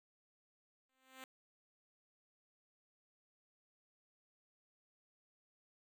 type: tone with exponential growth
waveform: 5% pulse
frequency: 261.6 Hz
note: C4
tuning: in tune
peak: -36 dBFS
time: 0.89-1.24 s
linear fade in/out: 1 ms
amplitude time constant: 74 ms
effects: none